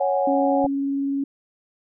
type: chord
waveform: sine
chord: C# suspended fourth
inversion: none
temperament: equal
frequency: 554.4 / 740 / 830.6 Hz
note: C#5 / F#5 / G#5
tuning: 0 / 0 / 0 cents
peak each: -21 / -23 / -26 dBFS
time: 0-0.67 s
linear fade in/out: 10 ms
type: tone with vibrato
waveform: sine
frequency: 277.2 Hz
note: C#4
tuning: in tune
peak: -21 dBFS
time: 0.27-1.24 s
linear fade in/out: 5 ms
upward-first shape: triangle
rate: 20 Hz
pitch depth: 20 cents each way
type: clicks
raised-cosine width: 2 ms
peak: -21 dBFS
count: 2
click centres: 0.643 / 0.649 s
effects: none